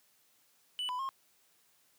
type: tone with pitch steps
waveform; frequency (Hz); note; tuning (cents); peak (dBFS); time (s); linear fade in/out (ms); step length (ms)
triangle; 2976 / 998 / 1073; F#7 / B5 / C6; +9 / +18 / +43; -32; 0.79-1.09; 0; 100
effects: white hiss -69 dBFS RMS until 1.98 s + high-pass 100 Hz 12 dB/octave